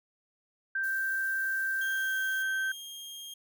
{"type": "tone with pitch glide", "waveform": "sine", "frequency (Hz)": [1568, 1550.9], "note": ["G6", "G6"], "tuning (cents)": [0, -19], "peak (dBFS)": -28, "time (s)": [0.75, 2.72], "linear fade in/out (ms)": 5, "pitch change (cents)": -19, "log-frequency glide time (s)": [1.92, 2.15]}
{"type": "noise", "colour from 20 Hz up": "violet", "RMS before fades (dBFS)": -46, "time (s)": [0.83, 2.43], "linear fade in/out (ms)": 10}
{"type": "tone", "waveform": "sawtooth", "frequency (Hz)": 3225, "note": "G7", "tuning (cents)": 48, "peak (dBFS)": -38, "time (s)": [1.81, 3.34], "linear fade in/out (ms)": 5}
{"effects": []}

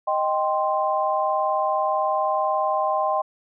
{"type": "chord", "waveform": "sine", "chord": "C minor", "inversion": "first", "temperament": "equal", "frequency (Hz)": [622.3, 784, 1046.5], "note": ["Eb5", "G5", "C6"], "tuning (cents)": [0, 0, 0], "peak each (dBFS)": -24, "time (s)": [0.07, 3.22], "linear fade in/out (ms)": 10, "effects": []}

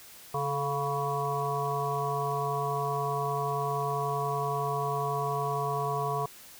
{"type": "harmonic tone with a mistuned harmonic", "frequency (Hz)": 140.3, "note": "C#3", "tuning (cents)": 21, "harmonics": [1, 3, 5, 7, 8], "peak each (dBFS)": [-34, -34, -34, -34, -34], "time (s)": [0.34, 6.26], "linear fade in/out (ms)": 5, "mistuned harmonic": 3, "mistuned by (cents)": 47, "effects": ["white hiss -50 dBFS RMS until 6.59 s"]}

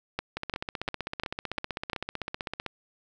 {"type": "two click trains", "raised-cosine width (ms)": 0.3, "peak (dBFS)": [-16, -13], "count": [37, 6], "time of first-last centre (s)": [[0.37, 2.663], [0.19, 1.932]], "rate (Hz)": [15.7, 2.87], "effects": []}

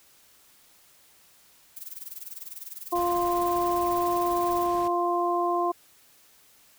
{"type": "noise with tremolo", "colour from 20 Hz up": "violet", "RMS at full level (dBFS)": -37, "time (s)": [1.76, 4.67], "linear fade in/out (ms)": 10, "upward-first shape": "sine", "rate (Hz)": 20, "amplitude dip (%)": 90}
{"type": "harmonic tone", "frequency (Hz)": 349.2, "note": "F4", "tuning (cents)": 0, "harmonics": [1, 2, 3], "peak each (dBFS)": [-27, -27, -27], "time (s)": [2.92, 5.72], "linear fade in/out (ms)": 10}
{"type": "noise", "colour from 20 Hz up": "pink", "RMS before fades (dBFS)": -43, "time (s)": [2.95, 4.88], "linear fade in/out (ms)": 5}
{"effects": ["white hiss -58 dBFS RMS until 6.78 s"]}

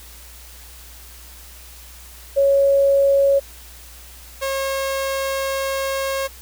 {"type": "tone pair in turn", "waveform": ["sine", "sawtooth"], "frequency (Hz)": [554.4, 541.7], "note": ["C#5", "C#5"], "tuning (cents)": [0, -40], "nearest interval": "unison", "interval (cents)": 40, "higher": "first", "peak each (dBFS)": [-12, -17], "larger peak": "first", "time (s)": [[2.36, 3.4], [4.41, 6.28]], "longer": "second", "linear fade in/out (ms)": 20, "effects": ["added 60 Hz sine -42 dBFS peak until 6.41 s", "white hiss -43 dBFS RMS until 6.41 s"]}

